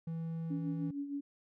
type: tone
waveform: triangle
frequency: 164 Hz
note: E3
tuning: 9 cents flat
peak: -34 dBFS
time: 0.07-0.91 s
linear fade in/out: 5 ms
type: tone with tremolo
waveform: sine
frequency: 283.2 Hz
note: C#4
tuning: 37 cents sharp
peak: -34 dBFS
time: 0.5-1.21 s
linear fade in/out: 10 ms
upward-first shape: sine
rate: 6.5 Hz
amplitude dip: 60%
effects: none